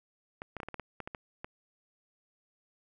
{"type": "clicks", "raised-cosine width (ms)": 0.5, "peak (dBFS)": -24, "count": 11, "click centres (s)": [0.419, 0.567, 0.602, 0.632, 0.686, 0.743, 0.797, 1.003, 1.075, 1.148, 1.445], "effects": ["11-bit"]}